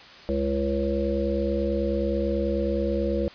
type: harmonic tone with a mistuned harmonic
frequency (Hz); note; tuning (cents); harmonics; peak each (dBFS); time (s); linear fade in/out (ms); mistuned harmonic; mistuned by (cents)
69.3; C#2; 0; 1 / 3 / 5 / 7 / 8; -29 / -29 / -29 / -29 / -29; 0.29-3.28; 0; 5; -38
effects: white hiss -46 dBFS RMS until 3.34 s + resampled to 11025 Hz